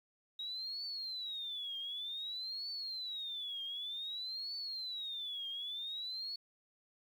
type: tone with vibrato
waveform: sine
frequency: 3799 Hz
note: A#7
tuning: 32 cents sharp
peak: -39 dBFS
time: 0.39-6.36 s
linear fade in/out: 5 ms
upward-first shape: triangle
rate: 0.54 Hz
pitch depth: 300 cents each way
effects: 11-bit